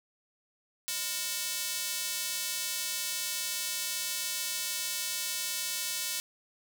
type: tone with high-pass filter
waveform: square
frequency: 203.4 Hz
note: G#3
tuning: 36 cents flat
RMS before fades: -34 dBFS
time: 0.88-6.2 s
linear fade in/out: 0 ms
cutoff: 4200 Hz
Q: 0.64
effects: none